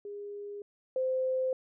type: tone pair in turn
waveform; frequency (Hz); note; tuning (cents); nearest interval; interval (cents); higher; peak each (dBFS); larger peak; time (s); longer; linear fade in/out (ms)
sine; 408.5 / 518; G#4 / C5; -29 / -17; major third; 412; second; -38 / -27; second; 0.05-0.62 / 0.96-1.53; neither; 2
effects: none